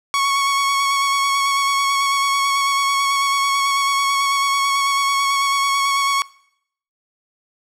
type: tone with vibrato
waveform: sawtooth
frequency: 1109 Hz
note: C#6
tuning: in tune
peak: -12 dBFS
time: 0.14-6.22 s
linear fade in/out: 0 ms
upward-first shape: square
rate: 9.1 Hz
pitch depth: 14 cents each way
effects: noise-tail reverb RT60 0.7 s tail -22 dB re dry + low-pass 10000 Hz 12 dB/octave